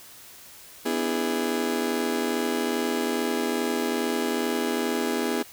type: chord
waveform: 35% pulse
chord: E dominant seventh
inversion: second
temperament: just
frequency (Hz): 247.2 / 296.7 / 329.6 / 412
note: B3 / D4 / E4 / G#4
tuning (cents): +2 / +18 / 0 / -14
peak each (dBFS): -27 / -32 / -29 / -27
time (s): 0.85-5.43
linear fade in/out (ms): 10
effects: white hiss -47 dBFS RMS until 5.52 s